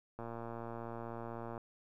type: click train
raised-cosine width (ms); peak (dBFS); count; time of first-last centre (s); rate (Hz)
1; -30; 162; 0.19-1.578; 116
effects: 12-bit